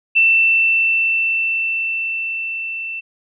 sine tone with level ramp, 2676 Hz, E7, 25 cents sharp, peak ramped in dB -9 to -24 dBFS, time 0.15-3.01 s, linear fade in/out 20 ms, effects none

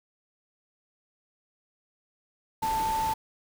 sine tone in noise, 885 Hz, A5, 10 cents sharp, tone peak -25 dBFS, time 2.62-3.14 s, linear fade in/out 10 ms, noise pink, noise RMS -37 dBFS, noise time 2.62-3.14 s, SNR +9 dB, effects none

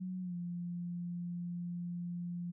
sine tone with pitch glide, 184.1 to 174.47 Hz, F#3 to F3, -8 to -1 cents, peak -37 dBFS, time 0-2.52 s, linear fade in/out 20 ms, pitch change -93 cents, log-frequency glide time 0.21-0.35 s, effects none

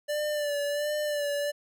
square tone with vibrato, 587.3 Hz, D5, in tune, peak -28 dBFS, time 0.08-1.52 s, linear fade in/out 20 ms, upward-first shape sine, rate 1.4 Hz, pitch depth 38 cents each way, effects none

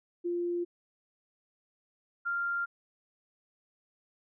sine tone pair in turn, 348.2 / 1392.8 Hz, F4 / F6, -5 / -5 cents, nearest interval 2 octaves, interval 2400 cents, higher second, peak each -29 / -29 dBFS, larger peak neither, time 0.24-0.65 / 2.25-2.66 s, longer neither, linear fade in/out 20 ms, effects none

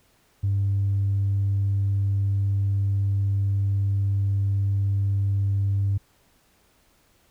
triangle tone with tanh clipping, 99.1 Hz, G2, 19 cents sharp, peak -20 dBFS, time 0.43-5.98 s, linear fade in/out 10 ms, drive 5 dB, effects pink hiss -62 dBFS RMS until 7.3 s

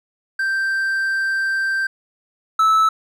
triangle tone pair in turn, 1568 / 1307.5 Hz, G6 / E6, 0 / -15 cents, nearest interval minor third, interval 315 cents, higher first, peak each -16 / -10 dBFS, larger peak second, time 0.39-1.87 / 2.59-2.89 s, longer first, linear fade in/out 5 ms, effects none

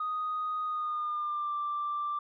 sine tone with pitch glide, 1244.5 to 1177.4 Hz, D#6 to D6, 0 to +4 cents, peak -29 dBFS, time 0-2.19 s, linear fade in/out 5 ms, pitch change -96 cents, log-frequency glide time 0.64-1.55 s, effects tanh soft clip ceiling -26 dBFS

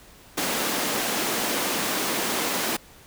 pink high-pass noise, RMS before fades -26 dBFS, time 0.37-2.77 s, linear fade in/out 10 ms, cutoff 210 Hz, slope 24 dB/octave, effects pink hiss -50 dBFS RMS until 3.06 s

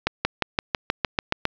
accelerating click train, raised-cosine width 0.3 ms, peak -4 dBFS, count 10, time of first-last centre 0.07-1.454 s, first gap 180 ms, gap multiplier 0.96, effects resampled to 16000 Hz + 7-bit

